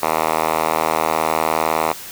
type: tone with band-pass filter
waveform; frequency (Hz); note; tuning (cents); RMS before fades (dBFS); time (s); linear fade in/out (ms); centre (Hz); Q
5% pulse; 79.7; D#2; +42; -19; 0.02-1.93; 10; 1100; 1.1
effects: white hiss -34 dBFS RMS until 2.11 s